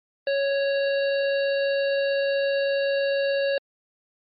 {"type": "harmonic tone with a mistuned harmonic", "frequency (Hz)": 554.4, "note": "C#5", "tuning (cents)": 0, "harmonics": [1, 3, 5, 7, 8], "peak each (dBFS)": [-21, -31, -35, -38, -39], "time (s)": [0.27, 3.58], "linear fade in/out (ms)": 2, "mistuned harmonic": 8, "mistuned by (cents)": 29, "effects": ["MP3 32 kbps"]}